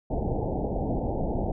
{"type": "low-pass noise", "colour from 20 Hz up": "pink", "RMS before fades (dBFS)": -28, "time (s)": [0.1, 1.52], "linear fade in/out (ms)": 5, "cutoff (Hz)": 860, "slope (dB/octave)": 96, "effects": []}